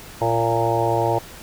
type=harmonic tone with a mistuned harmonic; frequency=115.4 Hz; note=A#2; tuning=17 cents flat; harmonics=1 / 3 / 4 / 5 / 6 / 7 / 8; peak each=-25 / -25 / -25 / -25 / -25 / -25 / -25 dBFS; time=0.21-1.19 s; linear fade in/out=10 ms; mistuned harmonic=7; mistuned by=+25 cents; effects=pink hiss -40 dBFS RMS until 1.42 s